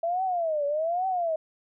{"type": "tone with vibrato", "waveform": "sine", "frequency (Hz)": 659.3, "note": "E5", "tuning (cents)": 0, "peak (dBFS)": -24, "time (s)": [0.03, 1.36], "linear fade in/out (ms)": 5, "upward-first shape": "triangle", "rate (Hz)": 1.2, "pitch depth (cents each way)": 270, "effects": []}